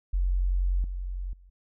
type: tone with level steps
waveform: sine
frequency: 45.35 Hz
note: F#1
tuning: 34 cents flat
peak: -22 / -30 / -50 dBFS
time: 0.13-1.5 s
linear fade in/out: 10 ms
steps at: 0.84 / 1.33 s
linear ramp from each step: 2 ms
effects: none